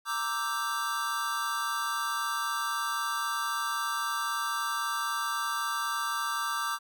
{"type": "chord", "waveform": "square", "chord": "E half-diminished seventh", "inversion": "second", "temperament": "equal with one note detuned", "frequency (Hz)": [929.6, 1174.7, 1318.5, 1568], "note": ["Bb5", "D6", "E6", "G6"], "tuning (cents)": [-5, 0, 0, 0], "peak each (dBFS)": [-39, -33, -37, -36], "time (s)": [0.05, 6.79], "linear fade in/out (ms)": 50, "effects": ["11-bit"]}